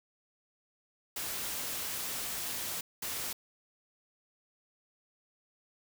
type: noise bursts at uneven times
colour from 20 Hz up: white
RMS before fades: -37 dBFS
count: 2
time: 1.16-2.81 / 3.02-3.33 s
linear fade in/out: 5 ms
effects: none